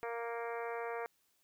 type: harmonic tone with a mistuned harmonic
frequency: 233.1 Hz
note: A#3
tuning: in tune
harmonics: 2 / 3 / 4 / 5 / 6 / 7 / 8 / 9 / 10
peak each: -40 / -44 / -46 / -48 / -50 / -51 / -52 / -53 / -54 dBFS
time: 0.03-1.06 s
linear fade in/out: 0 ms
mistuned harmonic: 9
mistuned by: +20 cents
effects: white hiss -75 dBFS RMS until 1.43 s